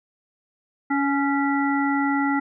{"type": "harmonic tone with a mistuned harmonic", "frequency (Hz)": 280.5, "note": "C#4", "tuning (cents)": 21, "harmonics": [1, 3, 5, 7], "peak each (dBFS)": [-21, -26, -28, -29], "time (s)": [0.9, 2.4], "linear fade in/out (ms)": 10, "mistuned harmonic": 5, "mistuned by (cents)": -31, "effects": []}